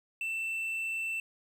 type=tone with quantisation; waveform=triangle; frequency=2671 Hz; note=E7; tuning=22 cents sharp; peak=-30 dBFS; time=0.21-1.2 s; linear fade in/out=2 ms; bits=10; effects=none